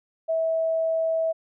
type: tone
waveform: sine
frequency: 650 Hz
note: E5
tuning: 24 cents flat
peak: -21 dBFS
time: 0.28-1.33 s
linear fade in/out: 20 ms
effects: none